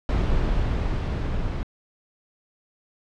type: noise with level ramp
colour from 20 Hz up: brown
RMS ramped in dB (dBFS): -21 to -27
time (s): 0.09-1.63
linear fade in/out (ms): 0
effects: low-pass 4000 Hz 12 dB/octave